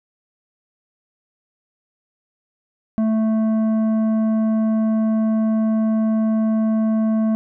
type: tone with tanh clipping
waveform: sine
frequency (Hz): 220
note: A3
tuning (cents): 0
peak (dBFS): -17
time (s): 2.98-7.35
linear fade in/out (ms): 0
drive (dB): 9
effects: none